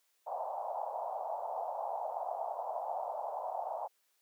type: band-pass noise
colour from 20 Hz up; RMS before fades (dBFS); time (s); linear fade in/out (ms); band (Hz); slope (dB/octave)
pink; -38; 0.26-3.88; 20; 620 to 880; 48
effects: white hiss -75 dBFS RMS until 4.21 s + high-pass 400 Hz 12 dB/octave